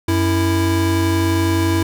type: tone pair together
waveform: square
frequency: 92.65 / 329.6 Hz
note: F#2 / E4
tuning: +3 / 0 cents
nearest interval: octave + minor seventh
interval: 2197 cents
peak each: -18 dBFS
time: 0.08-1.83 s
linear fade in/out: 5 ms
effects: none